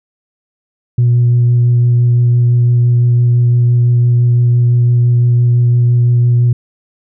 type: tone with vibrato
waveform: sine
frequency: 120.9 Hz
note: B2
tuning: 36 cents flat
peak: -5 dBFS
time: 0.98-6.53 s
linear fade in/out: 5 ms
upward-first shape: sine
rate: 5.9 Hz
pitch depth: 9 cents each way
effects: tanh soft clip ceiling -4 dBFS